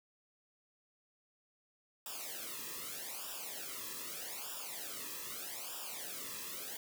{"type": "noise with flanger", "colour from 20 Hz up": "white", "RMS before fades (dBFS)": -44, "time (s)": [2.06, 6.77], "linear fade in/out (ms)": 2, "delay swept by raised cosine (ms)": [0.47, 1.37], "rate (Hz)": 0.81, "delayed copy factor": -0.95, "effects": []}